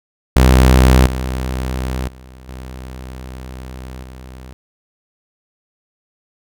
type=tone with level steps; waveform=sawtooth; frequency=64 Hz; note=C2; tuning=38 cents flat; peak=-3 / -15 / -33 / -25 / -29 dBFS; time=0.36-4.53 s; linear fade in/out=0 ms; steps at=1.06 / 2.08 / 2.48 / 4.03 s; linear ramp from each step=2 ms; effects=none